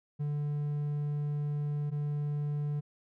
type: tone pair in turn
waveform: triangle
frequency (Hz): 146.83 / 146.83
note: D3 / D3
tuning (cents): 0 / 0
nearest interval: unison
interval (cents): 0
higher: neither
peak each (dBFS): -28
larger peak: neither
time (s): 0.19-1.91 / 1.91-2.81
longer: first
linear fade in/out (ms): 20
effects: none